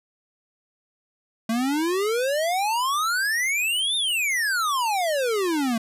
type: exponential two-way sweep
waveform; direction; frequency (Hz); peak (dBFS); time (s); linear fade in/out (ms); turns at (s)
square; up then down; 220 to 3684 to 220; -22; 1.49-5.78; 5; 3.96
effects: resampled to 32000 Hz